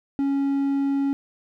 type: tone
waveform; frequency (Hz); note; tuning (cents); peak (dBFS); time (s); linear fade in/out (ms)
triangle; 277.2; C#4; 0; -18; 0.19-1.13; 0
effects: none